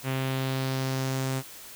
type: tone with low-pass filter sweep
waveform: sawtooth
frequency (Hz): 132.4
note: C3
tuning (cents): +21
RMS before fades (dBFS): -29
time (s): 0.03-1.43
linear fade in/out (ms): 50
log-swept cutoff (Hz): 2700 to 8900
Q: 1.9
effects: white hiss -45 dBFS RMS until 1.75 s